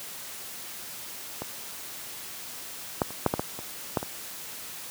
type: clicks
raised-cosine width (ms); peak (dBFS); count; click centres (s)
1; -18 / -8 / -25 / -6 / -10 / -12 / -22 / -9 / -19; 9; 1.42 / 3.018 / 3.106 / 3.263 / 3.339 / 3.395 / 3.59 / 3.972 / 4.029
effects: white hiss -40 dBFS RMS until 4.9 s + high-pass 80 Hz 12 dB/octave